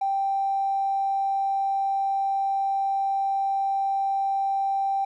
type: tone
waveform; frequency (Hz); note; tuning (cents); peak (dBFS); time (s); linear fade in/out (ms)
triangle; 784; G5; 0; -18; 0.01-5.05; 10
effects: tanh soft clip ceiling -20 dBFS